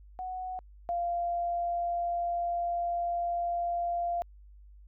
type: tone pair in turn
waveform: sine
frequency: 740 / 693.2 Hz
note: F#5 / F5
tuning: 0 / -13 cents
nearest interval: minor second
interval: 113 cents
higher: first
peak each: -34 / -28 dBFS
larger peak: second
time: 0.19-0.59 / 0.89-4.22 s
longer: second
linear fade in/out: 0 ms
effects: added 50 Hz sine -50 dBFS peak until 4.87 s